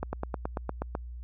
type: slowing click train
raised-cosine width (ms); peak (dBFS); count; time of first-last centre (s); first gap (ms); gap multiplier
1; -17; 9; 0.03-0.951; 100; 1.04
effects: added 60 Hz sine -38 dBFS peak until 1.23 s